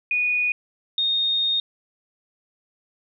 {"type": "tone pair in turn", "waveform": "sine", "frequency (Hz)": [2466, 3695], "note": ["D#7", "A#7"], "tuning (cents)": [-16, -16], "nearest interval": "perfect fifth", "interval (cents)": 700, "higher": "second", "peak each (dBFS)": -19, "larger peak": "neither", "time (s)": [[0.11, 0.52], [0.98, 1.6]], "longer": "second", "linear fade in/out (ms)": 2, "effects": []}